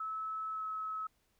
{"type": "tone with pitch glide", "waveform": "sine", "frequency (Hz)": [1300, 1289.5], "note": ["E6", "E6"], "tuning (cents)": [-24, -39], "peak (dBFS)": -36, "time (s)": [0, 1.07], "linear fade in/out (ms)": 5, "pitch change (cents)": -15, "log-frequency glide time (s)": [0.52, 0.64], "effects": ["pink hiss -75 dBFS RMS until 1.39 s"]}